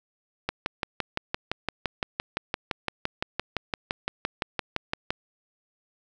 click train, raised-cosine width 0.3 ms, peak -10 dBFS, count 28, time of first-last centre 0.49-5.105 s, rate 5.85 Hz, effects none

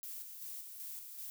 violet noise with tremolo, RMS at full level -45 dBFS, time 0.03-1.3 s, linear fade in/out 0 ms, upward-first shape square, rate 2.6 Hz, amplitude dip 40%, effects none

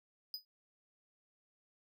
square tone with exponential decay, 4978 Hz, D#8, in tune, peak -36 dBFS, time 0.34-0.45 s, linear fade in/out 1 ms, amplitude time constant 22 ms, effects none

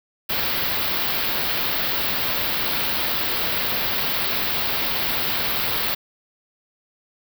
white band-stop noise, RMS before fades -23 dBFS, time 0.29-5.95 s, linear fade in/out 10 ms, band 4800 to 14000 Hz, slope 48 dB/octave, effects none

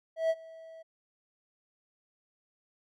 triangle tone with ADSR envelope, 650 Hz, E5, 24 cents flat, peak -21 dBFS, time 0.16-0.83 s, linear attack 140 ms, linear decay 45 ms, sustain -23 dB, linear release 15 ms, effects none

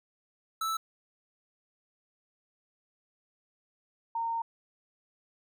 square / sine tone pair in turn, 1315 / 918.9 Hz, E6 / A#5, -5 / -25 cents, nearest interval tritone, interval 620 cents, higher first, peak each -30 / -29 dBFS, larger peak second, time 0.61-0.77 / 4.15-4.42 s, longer second, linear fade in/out 5 ms, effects none

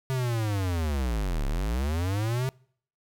square linear two-way sweep, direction down then up, 133.9 to 32.7 to 133.9 Hz, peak -26 dBFS, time 0.1-2.49 s, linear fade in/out 0 ms, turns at 1.46 s, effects noise-tail reverb RT60 0.6 s tail -26 dB re dry

